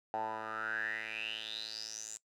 10% pulse tone with band-pass filter sweep, 109.9 Hz, A2, 2 cents flat, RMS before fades -40 dBFS, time 0.14-2.17 s, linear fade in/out 0 ms, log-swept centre 810 to 7400 Hz, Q 9.3, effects noise-tail reverb RT60 0.1 s tail -20 dB re dry

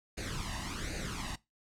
pink noise with flanger, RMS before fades -38 dBFS, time 0.17-1.36 s, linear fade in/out 10 ms, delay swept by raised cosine 0.45 to 1.08 ms, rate 1.3 Hz, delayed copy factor +0.75, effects noise-tail reverb RT60 0.2 s tail -20 dB re dry + low-pass 8000 Hz 12 dB/octave

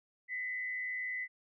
sine tone with frequency modulation, 2006 Hz, B6, 26 cents sharp, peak -35 dBFS, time 0.28-1.28 s, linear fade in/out 50 ms, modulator 122 Hz, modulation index 0.44, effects none

